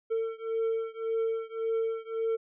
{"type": "beating tone pair", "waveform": "triangle", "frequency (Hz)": [450, 451.8], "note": ["A4", "A4"], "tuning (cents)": [39, 46], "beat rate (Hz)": 1.8, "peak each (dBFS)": [-29, -30], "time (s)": [0.1, 2.37], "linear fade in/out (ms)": 20, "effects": ["resampled to 8000 Hz"]}